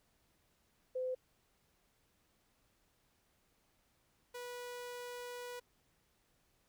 sine / sawtooth tone pair in turn, 511 / 489 Hz, C5 / B4, -41 / -17 cents, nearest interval minor second, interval 76 cents, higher first, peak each -35 / -40 dBFS, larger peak first, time 0.95-1.15 / 4.34-5.6 s, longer second, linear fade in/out 10 ms, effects pink hiss -75 dBFS RMS until 6.68 s

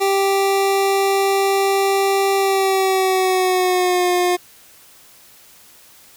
25% pulse tone with pitch glide, 392 to 357.4 Hz, G4 to F4, 0 to +40 cents, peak -11 dBFS, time 0-4.37 s, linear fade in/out 20 ms, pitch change -160 cents, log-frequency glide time 2.36-4.11 s, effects white hiss -47 dBFS RMS until 6.16 s

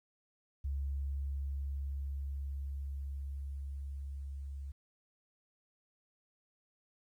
sine tone with level ramp, 69.3 Hz, C#2, in tune, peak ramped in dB -33 to -40 dBFS, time 0.64-4.72 s, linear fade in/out 10 ms, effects 12-bit

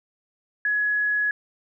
sine tone, 1684 Hz, G#6, 24 cents sharp, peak -20 dBFS, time 0.65-1.31 s, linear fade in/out 2 ms, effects none

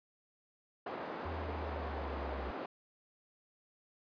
white band-pass noise, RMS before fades -42 dBFS, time 0.86-2.66 s, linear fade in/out 5 ms, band 240 to 840 Hz, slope 12 dB/octave
sine linear sweep, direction down, 82.41 to 65.41 Hz, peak -40 dBFS, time 1.25-2.51 s, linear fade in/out 5 ms
effects resampled to 11025 Hz

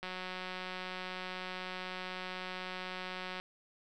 click train, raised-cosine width 0.3 ms, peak -25 dBFS, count 621, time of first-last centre 0.03-3.4 s, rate 184 Hz, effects none

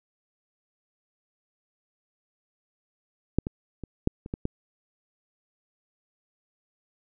clicks, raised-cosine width 3 ms, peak -8 / -17 / -23 / -8 / -25 / -17 / -14 dBFS, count 7, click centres 3.386 / 3.469 / 3.837 / 4.074 / 4.261 / 4.339 / 4.454 s, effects none

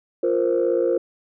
sine chord, F suspended fourth, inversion none, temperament equal, 349.2 / 466.2 / 523.3 Hz, F4 / Bb4 / C5, 0 / 0 / 0 cents, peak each -21 dBFS, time 0.23-0.98 s, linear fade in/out 5 ms, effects tanh soft clip ceiling -11 dBFS

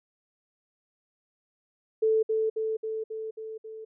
sine tone with echo, 440 Hz, A4, in tune, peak -20 dBFS, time 2.02-2.23 s, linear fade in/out 10 ms, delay 270 ms, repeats 6, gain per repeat -3 dB, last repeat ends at 3.85 s, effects none

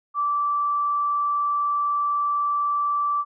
sine tone, 1164 Hz, D6, 16 cents flat, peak -20 dBFS, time 0.14-3.25 s, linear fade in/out 50 ms, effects none

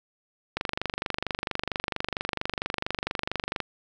click train, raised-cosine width 0.3 ms, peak -11 dBFS, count 75, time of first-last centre 0.57-3.603 s, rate 24.4 Hz, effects none

